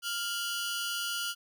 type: tone cluster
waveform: sawtooth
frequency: 1399 / 2995 / 3322 / 4765 Hz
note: F6 / F#7 / G#7 / D8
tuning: +3 / +20 / 0 / +24 cents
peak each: -31 / -34 / -40 / -37 dBFS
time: 0.02-1.35 s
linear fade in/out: 50 ms
effects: none